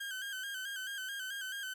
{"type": "tone with vibrato", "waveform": "30% pulse", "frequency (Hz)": 1568, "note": "G6", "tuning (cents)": 0, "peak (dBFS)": -36, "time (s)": [0, 1.74], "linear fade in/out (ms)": 10, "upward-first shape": "square", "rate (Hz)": 4.6, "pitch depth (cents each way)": 51, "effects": ["13-bit"]}